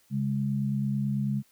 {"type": "tone pair together", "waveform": "sine", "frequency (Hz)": [136.54, 205.7], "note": ["C#3", "G#3"], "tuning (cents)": [-26, -16], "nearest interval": "perfect fifth", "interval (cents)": 710, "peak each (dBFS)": -28, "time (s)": [0.1, 1.43], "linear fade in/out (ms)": 50, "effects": ["white hiss -64 dBFS RMS until 1.51 s"]}